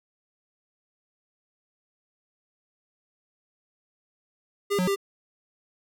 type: tone with pitch steps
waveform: square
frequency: 404.1 / 182.1 / 396.5 Hz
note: G#4 / F#3 / G4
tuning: -47 / -27 / +20 cents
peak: -23 dBFS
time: 4.7-4.961 s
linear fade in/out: 20 ms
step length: 87 ms
effects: none